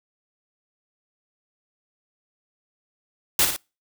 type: noise with echo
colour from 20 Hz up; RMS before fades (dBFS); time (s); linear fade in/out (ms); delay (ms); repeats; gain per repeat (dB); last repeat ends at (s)
white; -18; 3.39-3.45; 2; 57; 2; -6; 3.564
effects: noise-tail reverb RT60 0.3 s tail -26 dB re dry